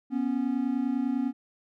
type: tone pair together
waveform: triangle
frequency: 245.2 / 275.2 Hz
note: B3 / C#4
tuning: -12 / -12 cents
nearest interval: major second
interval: 200 cents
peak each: -26 dBFS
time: 0.1-1.33 s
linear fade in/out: 50 ms
effects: none